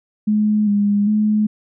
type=tone with pitch steps; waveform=sine; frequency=211.8 / 204.1 / 212.6 Hz; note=G#3 / G#3 / G#3; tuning=+34 / -30 / +41 cents; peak=-13 dBFS; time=0.27-1.47 s; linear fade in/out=10 ms; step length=400 ms; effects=none